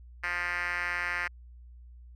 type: tone with band-pass filter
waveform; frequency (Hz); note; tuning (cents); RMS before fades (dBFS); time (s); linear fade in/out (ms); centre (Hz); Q
5% pulse; 175.9; F3; +13; -32; 0.23-1.28; 10; 1900; 2.8
effects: added 60 Hz sine -47 dBFS peak until 2.15 s